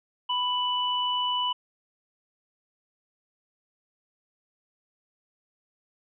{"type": "tone pair together", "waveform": "sine", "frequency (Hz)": [992, 2973], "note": ["B5", "F#7"], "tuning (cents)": [7, 8], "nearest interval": "octave + perfect fifth", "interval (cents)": 1901, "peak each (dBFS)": -27, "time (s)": [0.29, 1.53], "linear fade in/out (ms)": 10, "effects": []}